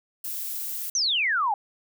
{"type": "noise", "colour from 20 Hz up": "violet", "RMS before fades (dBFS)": -32, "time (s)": [0.24, 0.9], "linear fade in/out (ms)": 5}
{"type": "exponential sweep", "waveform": "sine", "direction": "down", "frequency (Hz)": [6280, 784], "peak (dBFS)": -21, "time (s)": [0.95, 1.54], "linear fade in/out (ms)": 2}
{"effects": []}